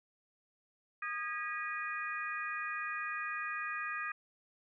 harmonic tone with a mistuned harmonic, 410 Hz, G#4, 22 cents flat, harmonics 3 / 4 / 5 / 6, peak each -40 / -41 / -42 / -43 dBFS, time 1.02-4.12 s, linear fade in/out 5 ms, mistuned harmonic 5, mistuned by -110 cents, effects none

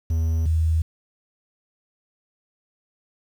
triangle / sine tone pair in turn, 80.9 / 80.49 Hz, E2 / E2, -32 / -41 cents, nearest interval unison, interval 9 cents, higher first, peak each -17 dBFS, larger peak neither, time 0.1-0.46 / 0.46-0.82 s, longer neither, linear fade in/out 5 ms, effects 8-bit

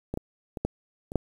clicks, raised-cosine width 2 ms, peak -17 / -17 / -20 / -12 / -24 / -9 dBFS, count 6, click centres 0.14 / 0.174 / 0.572 / 0.65 / 1.119 / 1.157 s, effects 8-bit

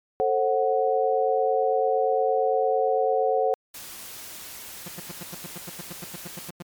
sine chord, F# diminished, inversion first, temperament just, 444 / 532.8 / 740 Hz, A4 / C5 / F#5, +16 / +31 / 0 cents, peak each -24 dBFS, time 0.2-3.54 s, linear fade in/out 0 ms
white noise, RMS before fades -40 dBFS, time 3.74-6.5 s, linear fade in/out 5 ms
sawtooth tone bursts, 174.61 Hz, F3, in tune, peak -30 dBFS, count 16, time 4.86-6.624 s, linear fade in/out 5 ms, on 24 ms, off 92 ms
effects MP3 96 kbps

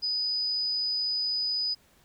sine tone, 4978 Hz, D#8, in tune, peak -26 dBFS, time 0.02-1.75 s, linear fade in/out 20 ms, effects pink hiss -62 dBFS RMS until 2.04 s

